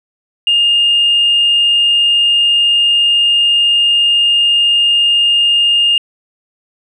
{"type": "tone", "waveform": "sine", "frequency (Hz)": 2827, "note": "F7", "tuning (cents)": 20, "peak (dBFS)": -7, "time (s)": [0.47, 5.98], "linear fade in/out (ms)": 2, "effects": ["tanh soft clip ceiling -3 dBFS"]}